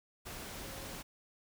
sine tone in noise, 540 Hz, C#5, 45 cents flat, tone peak -54 dBFS, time 0.63-0.96 s, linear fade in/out 20 ms, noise pink, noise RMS -45 dBFS, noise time 0.25-1.03 s, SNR -12 dB, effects none

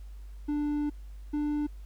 triangle tone pair in turn, 294.6 / 296 Hz, D4 / D4, +6 / +14 cents, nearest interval unison, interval 8 cents, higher second, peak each -25 dBFS, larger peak neither, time 0.48-0.9 / 1.33-1.67 s, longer first, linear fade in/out 10 ms, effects added 50 Hz sine -41 dBFS peak until 1.85 s + pink hiss -65 dBFS RMS until 1.85 s

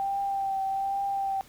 sine tone with vibrato, 784 Hz, G5, in tune, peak -26 dBFS, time 0-1.41 s, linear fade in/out 0 ms, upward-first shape triangle, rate 1.2 Hz, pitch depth 25 cents each way, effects pink hiss -54 dBFS RMS until 1.48 s

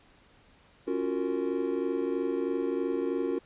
triangle chord, Gb major seventh, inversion second, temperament just, 277.5 / 346.9 / 370 / 462.5 Hz, Db4 / F4 / Gb4 / Bb4, +2 / -12 / 0 / -14 cents, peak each -31 dBFS, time 0.87-3.39 s, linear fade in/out 10 ms, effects pink hiss -60 dBFS RMS until 3.45 s + resampled to 8000 Hz

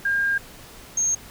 sine tone pair in turn, 1610 / 6440 Hz, G6 / G8, +46 / +46 cents, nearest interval 2 octaves, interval 2400 cents, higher second, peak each -19 dBFS, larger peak neither, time 0.05-0.38 / 0.97-1.15 s, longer first, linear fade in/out 5 ms, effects pink hiss -44 dBFS RMS until 1.3 s

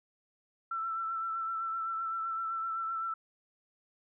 sine tone with vibrato, 1336 Hz, E6, 23 cents sharp, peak -32 dBFS, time 0.71-3.14 s, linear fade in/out 5 ms, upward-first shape triangle, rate 7.8 Hz, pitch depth 33 cents each way, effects none

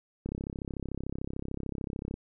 click train, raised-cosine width 3 ms, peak -22 dBFS, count 64, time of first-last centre 0.26-2.141 s, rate 33.5 Hz, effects none

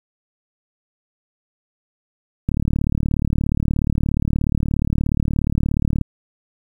click train, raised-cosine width 5 ms, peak -7 dBFS, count 131, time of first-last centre 2.49-6.013 s, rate 36.9 Hz, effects 8-bit

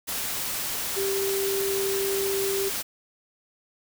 sine tone in noise, 392 Hz, G4, in tune, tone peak -25 dBFS, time 0.96-2.7 s, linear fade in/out 20 ms, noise white, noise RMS -30 dBFS, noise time 0.07-2.83 s, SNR +2 dB, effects none

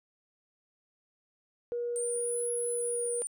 sine tone, 478.5 Hz, A#4, 45 cents sharp, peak -30 dBFS, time 1.72-3.22 s, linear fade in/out 0 ms
sine linear two-way sweep, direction up then down, 8870 to 10370 to 9140 Hz, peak -32 dBFS, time 1.96-3.27 s, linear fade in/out 0 ms, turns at 2.51 s
effects tanh soft clip ceiling -24 dBFS

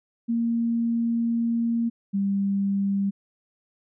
sine tone pair in turn, 232.2 / 198.02 Hz, A#3 / G3, -7 / +18 cents, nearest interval minor third, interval 275 cents, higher first, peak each -21 dBFS, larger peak neither, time 0.28-1.9 / 2.13-3.11 s, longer first, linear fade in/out 20 ms, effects none

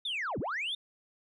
sine linear two-way sweep, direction down then up, 3686 to 70.4 to 3686 Hz, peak -30 dBFS, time 0.05-0.75 s, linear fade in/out 5 ms, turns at 0.39 s, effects tanh soft clip ceiling -29 dBFS

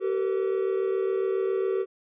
triangle tone cluster, 384.3 / 451.5 / 491.3 Hz, G4 / A4 / B4, -34 / +45 / -9 cents, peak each -23 / -28 / -32 dBFS, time 0-1.86 s, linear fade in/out 50 ms, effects resampled to 8000 Hz

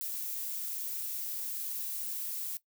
violet noise, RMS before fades -37 dBFS, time 0.01-2.57 s, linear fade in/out 0 ms, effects noise-tail reverb RT60 0.1 s tail -17 dB re dry

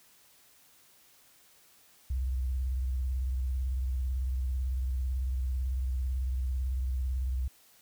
sine tone with vibrato, 64.2 Hz, C2, 32 cents flat, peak -28 dBFS, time 2.1-7.48 s, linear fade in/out 5 ms, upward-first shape square, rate 18 Hz, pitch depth 89 cents each way, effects white hiss -61 dBFS RMS until 7.81 s

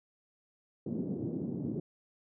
pink band-pass noise, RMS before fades -36 dBFS, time 0.86-1.8 s, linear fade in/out 5 ms, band 150 to 370 Hz, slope 24 dB/octave, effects none

